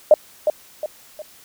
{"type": "tone with echo", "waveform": "sine", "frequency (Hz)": 610, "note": "D#5", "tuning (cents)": -34, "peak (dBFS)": -5, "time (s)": [0.11, 0.14], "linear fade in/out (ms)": 2, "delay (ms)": 360, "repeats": 3, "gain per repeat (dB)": -8, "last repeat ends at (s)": 1.22, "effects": ["white hiss -48 dBFS RMS until 1.44 s"]}